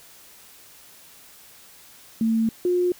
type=tone pair in turn; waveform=sine; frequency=224.5 / 357.4 Hz; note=A3 / F4; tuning=+35 / +40 cents; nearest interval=minor sixth; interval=805 cents; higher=second; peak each=-18 dBFS; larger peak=neither; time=2.21-2.49 / 2.65-2.92 s; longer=first; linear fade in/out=2 ms; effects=white hiss -49 dBFS RMS until 2.99 s